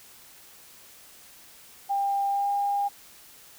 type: tone with pitch glide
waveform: sine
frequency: 797 to 806.7 Hz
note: G5 to G5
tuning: +28 to +49 cents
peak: -23 dBFS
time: 1.89-2.89 s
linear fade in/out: 20 ms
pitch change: +21 cents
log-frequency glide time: 2.29-2.5 s
effects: white hiss -51 dBFS RMS until 3.58 s